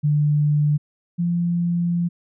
sine tone pair in turn, 148.3 / 172.54 Hz, D3 / F3, +17 / -21 cents, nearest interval minor third, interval 262 cents, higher second, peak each -15 / -18 dBFS, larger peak first, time 0.03-0.78 / 1.18-2.09 s, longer second, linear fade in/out 20 ms, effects none

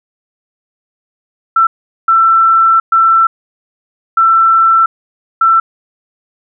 sine tone bursts at uneven times, 1338 Hz, E6, 25 cents sharp, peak -5 dBFS, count 5, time 1.56-1.67 / 2.08-2.8 / 2.92-3.27 / 4.17-4.86 / 5.41-5.6 s, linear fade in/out 5 ms, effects none

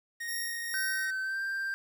45% pulse tone, 1864.7 Hz, A#6, in tune, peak -35 dBFS, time 0.2-1.11 s, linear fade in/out 10 ms
15% pulse tone with tremolo, 5540 Hz, F8, 15 cents flat, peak -29 dBFS, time 0.28-1.05 s, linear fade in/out 2 ms, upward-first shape sine, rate 2.3 Hz, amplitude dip 60%
triangle tone with pitch glide, 1536 to 1579.2 Hz, G6 to G6, -36 to +12 cents, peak -29 dBFS, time 0.74-1.74 s, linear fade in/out 0 ms, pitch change +48 cents, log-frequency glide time 1.22-1.39 s
effects 10-bit

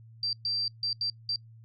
sine tone bursts at uneven times, 4699 Hz, D8, in tune, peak -27 dBFS, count 5, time 0.23-0.33 / 0.45-0.68 / 0.83-0.93 / 1.01-1.1 / 1.29-1.36 s, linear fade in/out 2 ms, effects noise-tail reverb RT60 0.1 s tail -25 dB re dry + added 113 Hz sine -49 dBFS peak until 1.64 s

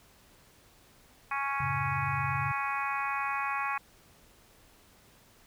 harmonic tone, 277.2 Hz, C#4, in tune, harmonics 3 / 4 / 5 / 6 / 7 / 8 / 9, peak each -36 / -33 / -39 / -39 / -41 / -41 / -38 dBFS, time 1.31-3.78 s, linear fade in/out 5 ms
sine chord, F# minor, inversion none, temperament just, 92.5 / 111 / 138.75 Hz, F#2 / A2 / C#3, 0 / +16 / +2 cents, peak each -40 / -40 / -34 dBFS, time 1.6-2.52 s, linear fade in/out 5 ms
effects pink hiss -60 dBFS RMS until 5.46 s

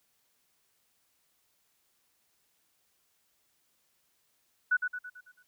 sine tone with echo, 1480 Hz, F#6, in tune, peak -22 dBFS, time 4.71-4.77 s, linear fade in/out 10 ms, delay 110 ms, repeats 6, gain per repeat -6 dB, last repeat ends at 5.43 s, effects white hiss -73 dBFS RMS until 5.47 s

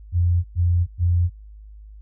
sine tone bursts, 87.31 Hz, F2, in tune, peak -15 dBFS, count 3, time 0.12-1.3 s, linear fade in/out 50 ms, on 320 ms, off 110 ms, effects added 52 Hz sine -39 dBFS peak until 2.01 s

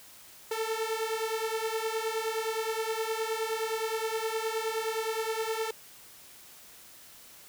sawtooth beating tone pair, 440 / 449.6 Hz, A4 / A4, 0 / +37 cents, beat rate 9.6 Hz, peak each -29 dBFS, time 0.51-5.71 s, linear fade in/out 5 ms, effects white hiss -52 dBFS RMS until 7.48 s

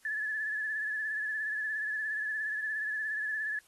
sine tone with vibrato, 1726 Hz, A6, 34 cents flat, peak -31 dBFS, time 0.05-3.59 s, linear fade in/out 2 ms, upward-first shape sine, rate 17 Hz, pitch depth 44 cents each way, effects white hiss -64 dBFS RMS until 3.67 s + AAC 32 kbps

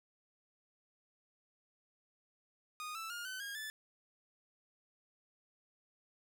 sawtooth tone with pitch steps, 1234 / 1322.6 / 1417.5 / 1519.2 / 1628.3 / 1745.1 Hz, D#6 / E6 / F6 / F#6 / G#6 / A6, -15 / +5 / +25 / +45 / -35 / -15 cents, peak -38 dBFS, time 2.8-3.7 s, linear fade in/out 0 ms, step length 150 ms, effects none

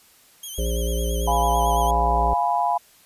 10% pulse tone with vibrato, 3176 Hz, G7, 22 cents sharp, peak -25 dBFS, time 0.43-1.91 s, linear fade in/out 5 ms, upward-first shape sine, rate 9 Hz, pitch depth 73 cents each way
harmonic tone, 58.27 Hz, A#1, in tune, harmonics 1 / 3 / 5 / 7 / 9 / 10, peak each -22 / -33 / -38 / -31 / -32 / -37 dBFS, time 0.58-2.34 s, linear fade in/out 5 ms
sine chord, F diminished, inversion none, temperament equal, 698.5 / 830.6 / 987.8 Hz, F5 / Ab5 / Cb6, 0 / 0 / 0 cents, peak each -23 dBFS, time 1.27-2.78 s, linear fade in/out 10 ms
effects white hiss -54 dBFS RMS until 3.05 s + resampled to 32000 Hz

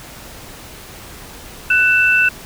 sine tone pair together, 1492 / 2658 Hz, F#6 / E7, +14 / +14 cents, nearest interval minor seventh, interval 1000 cents, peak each -13 dBFS, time 1.7-2.29 s, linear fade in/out 5 ms, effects pink hiss -36 dBFS RMS until 2.45 s

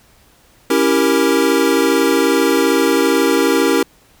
square chord, C# diminished seventh, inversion none, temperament equal with one note detuned, 277.2 / 329.6 / 392 / 467.8 Hz, C#4 / E4 / G4 / Bb4, 0 / 0 / 0 / +6 cents, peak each -18 dBFS, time 0.7-3.83 s, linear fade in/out 5 ms, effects pink hiss -51 dBFS RMS until 4.2 s

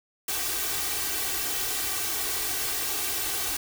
white noise with comb filter, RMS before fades -29 dBFS, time 0.28-3.57 s, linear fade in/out 5 ms, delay 2.6 ms, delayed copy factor +0.95, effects none

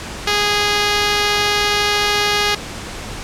5% pulse tone, 413.1 Hz, G#4, 9 cents flat, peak -3 dBFS, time 0.27-2.55 s, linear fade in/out 5 ms, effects pink hiss -29 dBFS RMS until 3.23 s + low-pass 8000 Hz 12 dB/octave

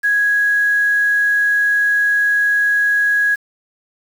sine tone with quantisation, 1661.2 Hz, G#6, in tune, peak -12 dBFS, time 0.03-3.36 s, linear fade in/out 20 ms, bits 6, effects none

